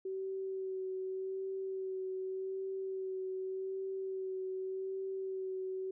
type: tone with vibrato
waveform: sine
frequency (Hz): 380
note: F#4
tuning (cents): +46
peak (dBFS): -36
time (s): 0.05-5.91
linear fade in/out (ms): 5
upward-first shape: sine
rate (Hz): 0.85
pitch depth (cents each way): 17
effects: none